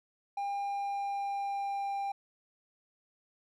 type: tone with pitch glide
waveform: triangle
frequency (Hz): 802 to 795.1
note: G5 to G5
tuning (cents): +39 to +24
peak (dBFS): -30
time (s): 0.37-2.12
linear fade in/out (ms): 5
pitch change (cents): -15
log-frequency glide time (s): 0.61-1.99
effects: none